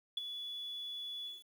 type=tone with ADSR envelope; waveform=sine; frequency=3421 Hz; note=A7; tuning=49 cents flat; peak=-29 dBFS; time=0.17-1.44 s; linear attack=5 ms; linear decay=16 ms; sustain=-11 dB; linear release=180 ms; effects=tanh soft clip ceiling -29 dBFS + 10-bit